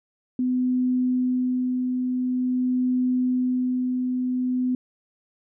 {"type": "tone with tremolo", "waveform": "sine", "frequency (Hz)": 252.3, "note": "B3", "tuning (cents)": 37, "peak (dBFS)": -19, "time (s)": [0.39, 4.75], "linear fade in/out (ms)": 2, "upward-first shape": "sine", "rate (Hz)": 0.47, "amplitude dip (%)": 30, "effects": []}